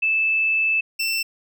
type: tone pair in turn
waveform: sine / 25% pulse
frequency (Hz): 2628 / 2680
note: E7 / E7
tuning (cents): -6 / +28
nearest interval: unison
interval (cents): 34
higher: second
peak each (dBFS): -17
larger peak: neither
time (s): 0.02-0.81 / 0.99-1.23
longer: first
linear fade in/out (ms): 10
effects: none